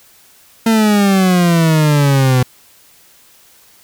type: exponential sweep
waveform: 40% pulse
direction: down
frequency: 227.7 to 124.8 Hz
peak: -8 dBFS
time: 0.66-2.43 s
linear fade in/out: 5 ms
effects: white hiss -47 dBFS RMS until 3.83 s